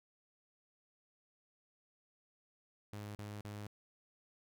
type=tone bursts; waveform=sawtooth; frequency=103.83 Hz; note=G#2; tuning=in tune; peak=-40 dBFS; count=3; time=2.93-3.668 s; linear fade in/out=0 ms; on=220 ms; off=39 ms; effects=none